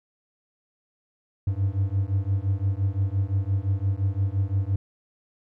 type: beating tone pair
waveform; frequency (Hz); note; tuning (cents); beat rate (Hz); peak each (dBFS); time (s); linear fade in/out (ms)
triangle; 94.9 / 100.7; F#2 / G2; +44 / +47; 5.8; -23 / -23; 1.47-4.76; 5
effects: none